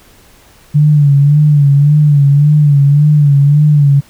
sine tone with vibrato, 145.4 Hz, D3, 17 cents flat, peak -4 dBFS, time 0.74-4.01 s, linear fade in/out 20 ms, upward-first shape sine, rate 1.8 Hz, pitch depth 64 cents each way, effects pink hiss -44 dBFS RMS until 4.09 s

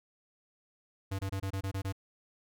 square tone bursts, 96.9 Hz, G2, 20 cents flat, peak -33 dBFS, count 8, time 1.11-1.925 s, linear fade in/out 10 ms, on 80 ms, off 25 ms, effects none

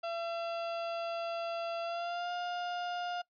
35% pulse tone with pitch glide, 675 to 707.7 Hz, E5 to F5, +41 to +23 cents, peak -33 dBFS, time 0.03-3.22 s, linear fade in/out 10 ms, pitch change +82 cents, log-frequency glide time 1.82-2.32 s, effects noise-tail reverb RT60 0.1 s tail -23 dB re dry + resampled to 11025 Hz

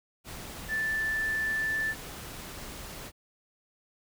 sine tone in noise, 1760 Hz, A6, in tune, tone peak -27 dBFS, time 0.68-1.95 s, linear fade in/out 50 ms, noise pink, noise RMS -42 dBFS, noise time 0.24-3.12 s, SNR +12 dB, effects none

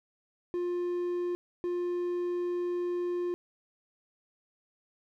triangle tone pair in turn, 352.9 / 352.9 Hz, F4 / F4, +18 / +18 cents, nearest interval unison, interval 0 cents, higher neither, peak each -27 dBFS, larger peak neither, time 0.54-1.35 / 1.64-3.34 s, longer second, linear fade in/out 0 ms, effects none

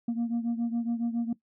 sine beating tone pair, 232.3 / 239.5 Hz, A#3 / A#3, -6 / +47 cents, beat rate 7.2 Hz, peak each -26 / -30 dBFS, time 0.08-1.33 s, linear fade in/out 5 ms, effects noise-tail reverb RT60 0.1 s tail -18 dB re dry + tanh soft clip ceiling -24 dBFS

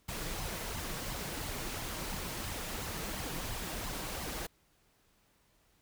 pink noise with flanger, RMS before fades -39 dBFS, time 0.08-4.47 s, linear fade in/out 10 ms, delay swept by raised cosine 0.96 to 6.46 ms, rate 2.9 Hz, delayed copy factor +0.55, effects pink hiss -70 dBFS RMS until 5.81 s

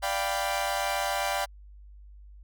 sawtooth chord, G dominant seventh, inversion second, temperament equal with one note detuned, 587.3 / 696.4 / 784 / 987.8 Hz, D5 / F5 / G5 / B5, 0 / -5 / 0 / 0 cents, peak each -29 / -29 / -27 / -31 dBFS, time 0.02-1.46 s, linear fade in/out 20 ms, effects added 50 Hz sine -46 dBFS peak until 2.43 s

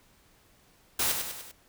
white noise with echo, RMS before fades -27 dBFS, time 0.99-1.12 s, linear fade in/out 5 ms, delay 99 ms, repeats 4, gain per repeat -5 dB, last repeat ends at 1.516 s, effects pink hiss -62 dBFS RMS until 1.68 s

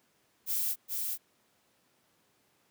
violet noise with echo, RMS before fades -31 dBFS, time 0.46-0.76 s, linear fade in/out 50 ms, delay 420 ms, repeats 1, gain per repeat -3 dB, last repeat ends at 1.18 s, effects pink hiss -70 dBFS RMS until 2.7 s + high-pass 150 Hz 12 dB/octave

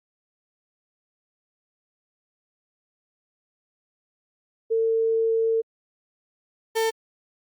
sine / 35% pulse tone pair in turn, 450.8 / 447.7 Hz, A4 / A4, +42 / +30 cents, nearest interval unison, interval 12 cents, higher first, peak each -19 dBFS, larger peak neither, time 4.7-5.62 / 6.75-6.91 s, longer first, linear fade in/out 20 ms, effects Opus 32 kbps

